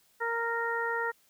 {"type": "harmonic tone", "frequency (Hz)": 464, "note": "A#4", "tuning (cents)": -8, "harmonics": [1, 2, 3, 4], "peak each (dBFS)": [-34, -34, -34, -34], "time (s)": [0.2, 1.12], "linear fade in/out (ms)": 20, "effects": ["white hiss -66 dBFS RMS until 1.29 s"]}